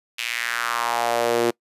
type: tone with high-pass filter sweep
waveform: sawtooth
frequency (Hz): 118.2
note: A#2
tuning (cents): +24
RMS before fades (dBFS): -23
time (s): 0.18-1.51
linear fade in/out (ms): 10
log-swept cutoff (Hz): 2700 to 360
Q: 3
effects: noise-tail reverb RT60 0.1 s tail -24 dB re dry + resampled to 32000 Hz